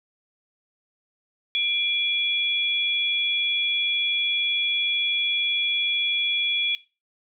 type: tone pair together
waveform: sine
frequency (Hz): 2378 / 3371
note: D7 / G#7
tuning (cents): +21 / +25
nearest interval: tritone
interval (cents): 604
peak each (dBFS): -25 / -22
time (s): 1.55-6.75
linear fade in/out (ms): 0
effects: noise-tail reverb RT60 0.3 s tail -20 dB re dry